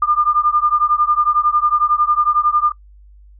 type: beating tone pair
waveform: sine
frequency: 1200 / 1211 Hz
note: D6 / D#6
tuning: +37 / -47 cents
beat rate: 11 Hz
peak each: -15 / -16 dBFS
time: 0.02-2.72 s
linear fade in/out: 5 ms
effects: noise-tail reverb RT60 0.1 s tail -23 dB re dry + added 50 Hz sine -41 dBFS peak until 3.39 s